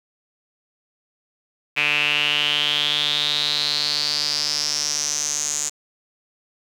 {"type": "tone with band-pass filter sweep", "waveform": "sawtooth", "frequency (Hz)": 147.8, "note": "D3", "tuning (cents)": 11, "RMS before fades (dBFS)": -22, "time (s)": [1.76, 5.7], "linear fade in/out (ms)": 20, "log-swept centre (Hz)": [2500, 7000], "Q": 7.4, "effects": ["8-bit"]}